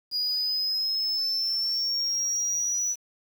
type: exponential sweep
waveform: sine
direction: up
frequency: 4876 to 5930 Hz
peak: -22 dBFS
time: 0.11-2.96 s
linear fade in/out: 50 ms
effects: tanh soft clip ceiling -23 dBFS + 8-bit